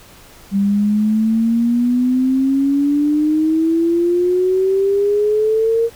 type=exponential sweep; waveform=sine; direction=up; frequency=196 to 465.1 Hz; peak=-12 dBFS; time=0.51-5.9 s; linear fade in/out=50 ms; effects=pink hiss -43 dBFS RMS until 5.95 s